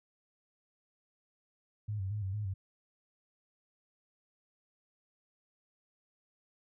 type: tone with vibrato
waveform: sine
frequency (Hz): 100.4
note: G2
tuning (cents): +42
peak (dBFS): -33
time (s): 1.88-2.54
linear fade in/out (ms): 10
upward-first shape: square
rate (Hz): 4.4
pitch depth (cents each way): 85
effects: none